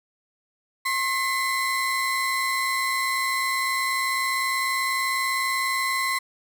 35% pulse tone pair together, 1071.1 / 2022 Hz, C6 / B6, +40 / +40 cents, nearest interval major seventh, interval 1100 cents, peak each -24 dBFS, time 0.85-6.19 s, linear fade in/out 10 ms, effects none

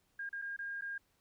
sine tone with dropouts, 1616 Hz, G#6, 48 cents flat, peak -38 dBFS, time 0.19-0.98 s, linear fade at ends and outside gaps 5 ms, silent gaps 0.292-0.328 / 0.417-0.421 / 0.565-0.589 / 0.811-0.82 s, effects pink hiss -75 dBFS RMS until 1.2 s

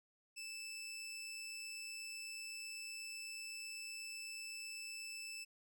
20% pulse tone with amplitude modulation, 2637 Hz, E7, in tune, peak -40 dBFS, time 0.36-5.45 s, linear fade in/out 20 ms, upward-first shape sine, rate 108 Hz, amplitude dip 25%, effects none

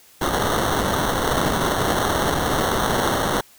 violet noise with sample-and-hold, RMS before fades -21 dBFS, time 0.21-3.41 s, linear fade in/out 5 ms, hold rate 2450 Hz, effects white hiss -51 dBFS RMS until 3.58 s

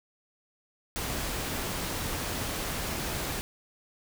pink noise, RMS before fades -33 dBFS, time 0.96-3.41 s, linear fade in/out 0 ms, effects none

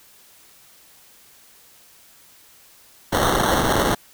violet noise with sample-and-hold, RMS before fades -19 dBFS, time 3.12-3.95 s, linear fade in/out 10 ms, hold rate 2450 Hz, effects white hiss -51 dBFS RMS until 4.13 s

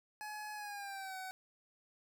25% pulse tone with pitch glide, 846 to 753.7 Hz, G#5 to F#5, +32 to +32 cents, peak -39 dBFS, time 0.21-1.31 s, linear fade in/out 0 ms, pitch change -200 cents, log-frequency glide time 0.54-1.17 s, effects none

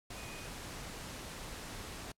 sine tone in noise, 2489 Hz, D#7, in tune, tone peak -52 dBFS, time 0.17-0.47 s, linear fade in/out 5 ms, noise pink, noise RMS -45 dBFS, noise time 0.1-2.12 s, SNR -10 dB, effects noise-tail reverb RT60 0.1 s tail -26 dB re dry + low-pass 11000 Hz 12 dB/octave

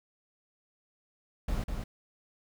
brown noise with echo, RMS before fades -31 dBFS, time 1.48-1.64 s, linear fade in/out 5 ms, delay 200 ms, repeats 1, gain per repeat -4 dB, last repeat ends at 1.84 s, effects none

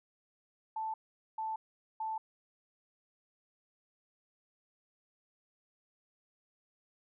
sine tone bursts, 880 Hz, A5, in tune, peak -34 dBFS, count 3, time 0.76-2.18 s, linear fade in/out 5 ms, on 180 ms, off 440 ms, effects none

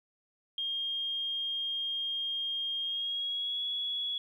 sine tone with pitch glide, 3225 to 3366 Hz, G7 to G#7, +48 to +23 cents, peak -31 dBFS, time 0.58-4.18 s, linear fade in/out 2 ms, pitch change +75 cents, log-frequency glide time 2.8-3.63 s, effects 11-bit

